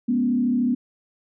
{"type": "tone with frequency modulation", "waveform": "sine", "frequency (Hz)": 244.9, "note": "B3", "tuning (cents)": -14, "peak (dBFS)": -18, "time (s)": [0.08, 0.75], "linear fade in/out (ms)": 10, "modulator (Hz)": 33.5, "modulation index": 0.78, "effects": []}